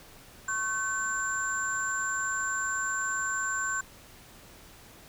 sine tone cluster, 1100 / 1528 / 7300 Hz, C#6 / G6 / A#8, -14 / -45 / -37 cents, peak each -35 / -30 / -34 dBFS, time 0.48-3.81 s, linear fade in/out 5 ms, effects pink hiss -52 dBFS RMS until 5.08 s

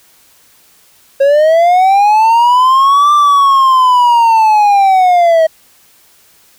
triangle linear two-way sweep, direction up then down, 541 to 1185 to 634 Hz, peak -3 dBFS, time 1.2-5.47 s, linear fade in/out 10 ms, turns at 3.13 s, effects white hiss -47 dBFS RMS until 6.58 s

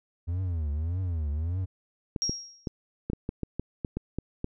triangle tone with vibrato, 82.41 Hz, E2, in tune, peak -25 dBFS, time 0.27-1.66 s, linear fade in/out 20 ms, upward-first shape triangle, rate 1.7 Hz, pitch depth 260 cents each way
clicks, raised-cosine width 3 ms, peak -17 dBFS, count 12, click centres 2.162 / 2.295 / 2.672 / 3.1 / 3.133 / 3.291 / 3.433 / 3.596 / 3.848 / 3.97 / 4.186 / 4.444 s
sine tone with exponential decay, 5600 Hz, F8, 4 cents sharp, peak -23 dBFS, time 2.22-2.68 s, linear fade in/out 0 ms, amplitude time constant 100 ms
effects none

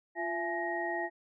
sine tone cluster, 346.6 / 670 / 845 / 1877 Hz, F4 / E5 / G#5 / A#6, -13 / +28 / +30 / +11 cents, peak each -37 / -37 / -38 / -36 dBFS, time 0.15-1.1 s, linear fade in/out 50 ms, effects none

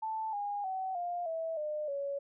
sine tone with pitch steps, 880 / 816.3 / 757.3 / 702.5 / 651.7 / 604.5 / 560.8 Hz, A5 / G#5 / F#5 / F5 / E5 / D5 / C#5, 0 / -30 / +40 / +10 / -20 / +50 / +20 cents, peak -33 dBFS, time 0.02-2.19 s, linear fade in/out 10 ms, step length 310 ms, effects none

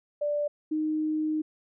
sine tone pair in turn, 587.3 / 309.5 Hz, D5 / D#4, 0 / -9 cents, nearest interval major seventh, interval 1109 cents, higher first, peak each -25 dBFS, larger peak neither, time 0.21-0.48 / 0.71-1.42 s, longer second, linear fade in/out 10 ms, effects none

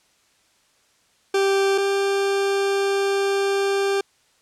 40% pulse tone pair in turn, 392 / 395.4 Hz, G4 / G4, 0 / +15 cents, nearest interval unison, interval 15 cents, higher second, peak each -16 / -18 dBFS, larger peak first, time 1.34-1.78 / 1.78-4.01 s, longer second, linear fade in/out 5 ms, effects white hiss -61 dBFS RMS until 4.41 s + low-pass 8000 Hz 12 dB/octave

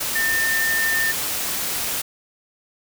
sine tone in noise, 1803 Hz, A6, 42 cents sharp, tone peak -19 dBFS, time 0.15-1.12 s, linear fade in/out 10 ms, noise white, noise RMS -25 dBFS, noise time 0-2.02 s, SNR +3 dB, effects none

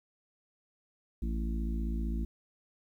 harmonic tone, 55.4 Hz, A1, 13 cents sharp, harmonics 1 / 3 / 4 / 5 / 6, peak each -31 / -42 / -39 / -46 / -45 dBFS, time 1.22-2.25 s, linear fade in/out 5 ms, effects 11-bit

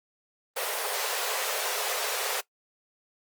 pink high-pass noise, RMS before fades -30 dBFS, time 0.56-2.41 s, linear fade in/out 10 ms, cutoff 410 Hz, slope 96 dB/octave, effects noise-tail reverb RT60 0.1 s tail -19 dB re dry + Opus 32 kbps

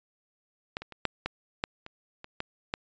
clicks, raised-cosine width 0.3 ms, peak -16 / -25 / -28 / -9 / -14 / -11 / -26 / -26 / -16 / -13 dBFS, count 10, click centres 0.769 / 0.82 / 0.923 / 1.053 / 1.26 / 1.639 / 1.864 / 2.244 / 2.404 / 2.739 s, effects resampled to 16000 Hz

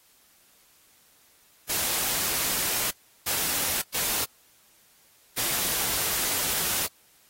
white noise bursts at uneven times, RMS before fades -27 dBFS, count 4, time 1.69-2.91 / 3.26-3.82 / 3.94-4.25 / 5.37-6.87 s, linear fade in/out 10 ms, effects white hiss -60 dBFS RMS until 7.29 s + AAC 48 kbps

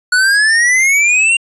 square exponential sweep, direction up, 1459 to 2794 Hz, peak -9 dBFS, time 0.12-1.37 s, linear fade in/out 5 ms, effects resampled to 24000 Hz

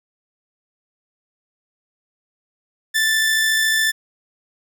sawtooth tone with amplitude modulation, 1763 Hz, A6, 3 cents sharp, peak -11 dBFS, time 2.94-3.92 s, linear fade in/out 20 ms, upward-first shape sine, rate 54 Hz, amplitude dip 25%, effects none

